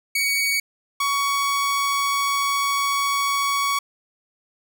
sawtooth tone pair in turn, 2247 / 1121.5 Hz, C#7 / C#6, +23 / +20 cents, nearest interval octave, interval 1203 cents, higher first, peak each -16 dBFS, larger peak neither, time 0.15-0.6 / 1-3.79 s, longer second, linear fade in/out 5 ms, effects none

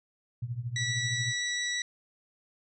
sine tone with tremolo, 120 Hz, B2, 49 cents flat, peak -28 dBFS, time 0.42-1.33 s, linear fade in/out 5 ms, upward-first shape triangle, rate 13 Hz, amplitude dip 90%
20% pulse tone, 1949 Hz, B6, 23 cents flat, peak -24 dBFS, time 0.76-1.82 s, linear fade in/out 2 ms
effects resampled to 22050 Hz

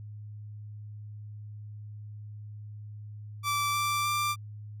sawtooth tone with pitch steps, 1164 / 1173.5 / 1183 Hz, D6 / D6 / D6, -16 / -2 / +12 cents, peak -23 dBFS, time 3.43-4.36 s, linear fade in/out 50 ms, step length 310 ms, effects added 105 Hz sine -40 dBFS peak until 4.8 s

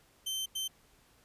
sawtooth tone bursts at uneven times, 3100 Hz, G7, 20 cents flat, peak -30 dBFS, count 2, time 0.26-0.46 / 0.55-0.68 s, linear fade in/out 10 ms, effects pink hiss -65 dBFS RMS until 1.24 s + resampled to 32000 Hz

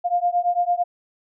sine beating tone pair, 700 / 708.9 Hz, F5 / F5, +4 / +26 cents, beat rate 8.9 Hz, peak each -21 dBFS, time 0.04-0.84 s, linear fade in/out 20 ms, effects none

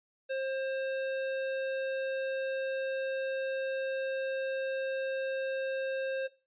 square tone, 532 Hz, C5, 29 cents sharp, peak -32 dBFS, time 0.29-6.28 s, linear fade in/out 20 ms, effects noise-tail reverb RT60 0.3 s tail -18 dB re dry + resampled to 8000 Hz

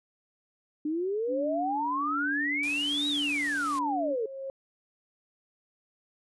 sine exponential two-way sweep, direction up then down, 293.7 to 3900 to 423.9 Hz, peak -27 dBFS, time 0.85-4.26 s, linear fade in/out 5 ms, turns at 3.08 s
sine tone with tremolo, 289.2 Hz, D4, 27 cents flat, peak -31 dBFS, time 1.27-4.16 s, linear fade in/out 50 ms, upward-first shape sine, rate 1.2 Hz, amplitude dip 40%
white noise, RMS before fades -42 dBFS, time 2.63-3.79 s, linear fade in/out 2 ms
sine tone with exponential growth, 539 Hz, C#5, 49 cents flat, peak -32 dBFS, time 3.3-4.5 s, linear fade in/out 1 ms, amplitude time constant 260 ms
effects resampled to 24000 Hz

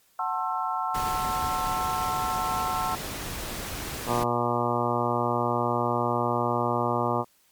sine chord, F# half-diminished seventh, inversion none, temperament just, 740 / 888 / 1065.6 / 1332 Hz, F#5 / A5 / C6 / E6, 0 / +16 / +31 / +18 cents, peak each -31 dBFS, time 0.19-2.95 s, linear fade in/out 2 ms
pink noise, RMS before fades -34 dBFS, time 0.94-4.24 s, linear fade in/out 10 ms
harmonic tone, 120 Hz, B2, 49 cents flat, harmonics 1 / 2 / 3 / 4 / 5 / 6 / 7 / 8 / 9 / 10, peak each -32 / -32 / -32 / -32 / -32 / -32 / -32 / -32 / -32 / -32 dBFS, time 4.06-7.25 s, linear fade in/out 50 ms
effects white hiss -63 dBFS RMS until 7.51 s + MP3 96 kbps

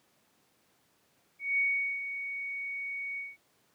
sine tone with ADSR envelope, 2234 Hz, C#7, 13 cents sharp, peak -24 dBFS, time 1.39-3.37 s, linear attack 190 ms, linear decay 420 ms, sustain -10 dB, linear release 190 ms, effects pink hiss -69 dBFS RMS until 3.74 s + high-pass 150 Hz 12 dB/octave

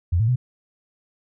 sine tone with pitch steps, 86.6 / 111.5 / 125.3 Hz, F2 / A2 / B2, -14 / +23 / +25 cents, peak -16 dBFS, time 0.12-0.36 s, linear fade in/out 10 ms, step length 80 ms, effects none

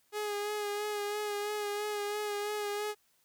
sawtooth tone with vibrato, 415.3 Hz, G#4, in tune, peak -29 dBFS, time 0.12-2.95 s, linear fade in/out 50 ms, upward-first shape sine, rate 3 Hz, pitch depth 27 cents each way, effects white hiss -71 dBFS RMS until 3.24 s

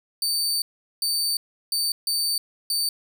sawtooth tone bursts at uneven times, 4578 Hz, D8, 45 cents flat, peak -19 dBFS, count 5, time 0.22-0.62 / 1.02-1.37 / 1.72-1.92 / 2.07-2.38 / 2.7-2.89 s, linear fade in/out 2 ms, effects none

